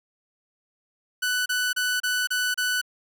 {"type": "tone bursts", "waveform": "sawtooth", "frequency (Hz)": 1491, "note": "F#6", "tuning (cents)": 13, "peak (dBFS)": -19, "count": 6, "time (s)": [1.22, 2.815], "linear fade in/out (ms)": 10, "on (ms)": 240, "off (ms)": 31, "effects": []}